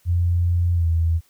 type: tone with pitch glide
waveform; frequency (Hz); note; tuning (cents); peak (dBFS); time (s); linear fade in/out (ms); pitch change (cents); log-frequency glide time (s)
sine; 87 to 82.59; F2 to E2; -6 to +4; -16; 0.05-1.21; 50; -90; 0.74-0.87
effects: white hiss -60 dBFS RMS until 1.29 s